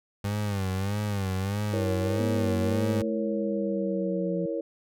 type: tone with vibrato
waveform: 30% pulse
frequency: 99.3 Hz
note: G2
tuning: 23 cents sharp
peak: -24 dBFS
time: 0.24-3.02 s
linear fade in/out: 5 ms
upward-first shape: sine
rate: 1.6 Hz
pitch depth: 100 cents each way
type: chord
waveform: sine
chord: A# diminished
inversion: second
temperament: equal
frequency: 329.6 / 466.2 / 554.4 Hz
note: E4 / A#4 / C#5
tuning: 0 / 0 / 0 cents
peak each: -32 dBFS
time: 1.73-4.61 s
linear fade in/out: 5 ms
type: linear sweep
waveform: sine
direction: down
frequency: 246.1 to 174.61 Hz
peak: -29 dBFS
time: 2.19-4.46 s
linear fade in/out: 5 ms
effects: none